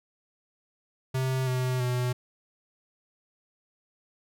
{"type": "tone with pitch steps", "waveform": "square", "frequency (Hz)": [130.81, 127.6, 124.47], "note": ["C3", "C3", "B2"], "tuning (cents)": [0, -43, 14], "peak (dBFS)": -26, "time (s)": [1.14, 2.13], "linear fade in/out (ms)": 10, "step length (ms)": 330, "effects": []}